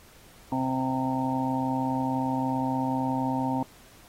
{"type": "harmonic tone", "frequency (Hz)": 130.81, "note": "C3", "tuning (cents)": 0, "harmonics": [1, 2, 4, 5, 6, 7], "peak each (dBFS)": [-34, -27, -39, -38, -34, -31], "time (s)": [0.52, 3.63], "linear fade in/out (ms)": 2, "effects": ["pink hiss -54 dBFS RMS until 4.08 s", "AAC 48 kbps"]}